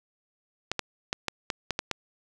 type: clicks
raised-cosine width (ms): 0.2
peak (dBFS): -10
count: 8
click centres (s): 0.716 / 0.793 / 1.129 / 1.283 / 1.502 / 1.707 / 1.791 / 1.913
effects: 7-bit